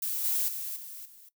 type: noise with level steps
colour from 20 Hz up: violet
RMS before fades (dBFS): -32 / -28 / -36 / -43 / -53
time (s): 0.02-1.29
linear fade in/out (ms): 5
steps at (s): 0.24 / 0.48 / 0.76 / 1.05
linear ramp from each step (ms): 5
effects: noise-tail reverb RT60 0.1 s tail -17 dB re dry